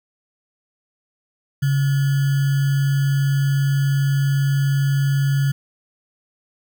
sine tone with sample-and-hold, 138.7 Hz, C#3, 1 cent sharp, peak -15 dBFS, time 1.62-5.52 s, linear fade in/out 10 ms, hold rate 1575 Hz, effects none

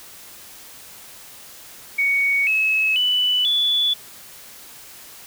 sine tone with pitch steps, 2234 / 2581 / 2982 / 3445 Hz, C#7 / E7 / F#7 / A7, +13 / -37 / +13 / -37 cents, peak -16 dBFS, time 1.98-3.94 s, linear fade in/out 10 ms, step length 490 ms, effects white hiss -42 dBFS RMS until 5.26 s

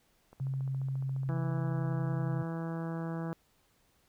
click train, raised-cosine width 1 ms, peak -39 dBFS, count 31, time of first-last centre 0.33-2.413 s, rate 14.4 Hz
sine tone, 134 Hz, C3, 42 cents sharp, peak -31 dBFS, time 0.4-2.43 s, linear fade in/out 10 ms
harmonic tone, 164.81 Hz, E3, in tune, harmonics 1 / 2 / 3 / 4 / 5 / 6 / 7 / 8 / 9 / 10, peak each -35 / -41 / -45 / -47 / -49 / -51 / -52 / -53 / -54 / -55 dBFS, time 1.29-3.33 s, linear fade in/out 0 ms
effects pink hiss -70 dBFS RMS until 4.08 s

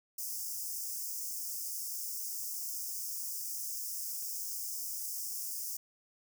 white high-pass noise, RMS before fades -39 dBFS, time 0.18-5.77 s, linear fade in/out 5 ms, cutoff 5000 Hz, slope 96 dB/octave, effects none

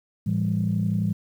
sine tone cluster, 110 / 167.8 / 199.4 Hz, A2 / E3 / G3, 0 / +31 / +30 cents, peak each -25 dBFS, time 0.26-1.13 s, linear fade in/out 10 ms, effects tanh soft clip ceiling -13 dBFS + 9-bit

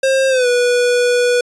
square tone with pitch glide, 533 to 488.8 Hz, C5 to B4, +32 to -18 cents, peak -12 dBFS, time 0.03-1.41 s, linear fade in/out 5 ms, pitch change -150 cents, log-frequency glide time 0.29-0.47 s, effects resampled to 22050 Hz

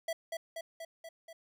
square tone with echo, 658 Hz, E5, 3 cents flat, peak -33 dBFS, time 0.08-0.13 s, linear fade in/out 5 ms, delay 240 ms, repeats 5, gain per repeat -3 dB, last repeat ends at 1.33 s, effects none

